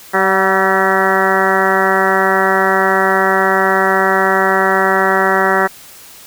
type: harmonic tone with a mistuned harmonic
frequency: 191.7 Hz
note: G3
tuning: 38 cents flat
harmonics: 1 / 2 / 3 / 4 / 5 / 6 / 7 / 8 / 9 / 10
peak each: -23 / -17 / -20 / -18 / -20 / -22 / -18 / -21 / -20 / -19 dBFS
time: 0.13-5.68 s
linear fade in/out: 20 ms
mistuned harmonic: 4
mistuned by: -27 cents
effects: white hiss -38 dBFS RMS until 6.26 s